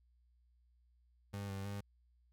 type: tone with pitch steps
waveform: 30% pulse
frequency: 100.4 / 97.6 / 100.9 Hz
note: G2 / G2 / G#2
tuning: +42 / -7 / -49 cents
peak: -38 dBFS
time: 1.33-1.81 s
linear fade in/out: 10 ms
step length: 160 ms
effects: added 60 Hz sine -68 dBFS peak until 2.32 s